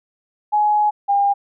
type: tone pair in turn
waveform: sine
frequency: 840 / 803.8 Hz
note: G#5 / G5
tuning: +19 / +43 cents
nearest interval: minor second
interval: 76 cents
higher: first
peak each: -13 dBFS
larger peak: neither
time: 0.52-0.91 / 1.08-1.34 s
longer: first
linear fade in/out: 20 ms
effects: none